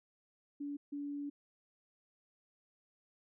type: tone bursts at uneven times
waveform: sine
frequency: 287 Hz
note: D4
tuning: 40 cents flat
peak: -38 dBFS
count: 2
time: 0.6-0.77 / 0.92-1.3 s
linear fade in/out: 10 ms
effects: none